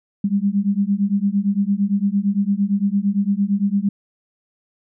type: beating tone pair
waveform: sine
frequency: 196 / 204.8 Hz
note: G3 / G#3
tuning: 0 / -24 cents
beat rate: 8.8 Hz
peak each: -19 dBFS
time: 0.24-3.89 s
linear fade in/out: 5 ms
effects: none